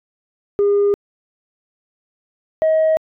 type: tone pair in turn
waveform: sine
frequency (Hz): 405.6 / 634.1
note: G#4 / D#5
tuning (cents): -41 / +33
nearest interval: minor sixth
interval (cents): 774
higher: second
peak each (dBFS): -10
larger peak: neither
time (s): 0.59-0.94 / 2.62-2.97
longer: neither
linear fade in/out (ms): 0
effects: tanh soft clip ceiling -10 dBFS